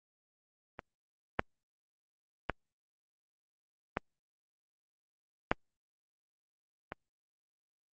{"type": "clicks", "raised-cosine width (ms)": 0.5, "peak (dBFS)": [-26, -11, -14, -15, -9, -23], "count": 6, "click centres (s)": [0.792, 1.394, 2.497, 3.971, 5.515, 6.921], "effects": ["Opus 32 kbps"]}